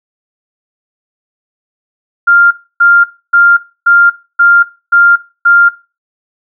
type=tone bursts; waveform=sine; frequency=1396.9 Hz; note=F6; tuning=in tune; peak=-3 dBFS; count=7; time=2.27-5.69 s; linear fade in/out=10 ms; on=240 ms; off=290 ms; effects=noise-tail reverb RT60 0.3 s tail -18 dB re dry